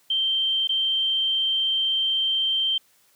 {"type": "tone with dropouts", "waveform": "sine", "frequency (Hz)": 3136, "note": "G7", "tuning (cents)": 0, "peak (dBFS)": -20, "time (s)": [0.1, 2.78], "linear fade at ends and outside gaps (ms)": 5, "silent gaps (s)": [0.674, 0.691], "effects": ["white hiss -61 dBFS RMS until 3.15 s", "high-pass 100 Hz 12 dB/octave"]}